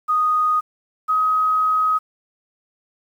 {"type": "tone pair in turn", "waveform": "sine", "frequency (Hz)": [1242, 1263.7], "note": ["D#6", "D#6"], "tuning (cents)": [-3, 26], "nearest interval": "unison", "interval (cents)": 29, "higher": "second", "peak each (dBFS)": -15, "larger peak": "neither", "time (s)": [[0.08, 0.61], [1.08, 1.99]], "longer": "second", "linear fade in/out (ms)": 20, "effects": ["8-bit"]}